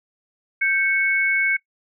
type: tone pair together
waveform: sine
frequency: 1568 / 2210 Hz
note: G6 / C#7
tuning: 0 / -6 cents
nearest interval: tritone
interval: 594 cents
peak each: -22 / -18 dBFS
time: 0.61-1.57 s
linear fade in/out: 10 ms
effects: noise-tail reverb RT60 0.1 s tail -22 dB re dry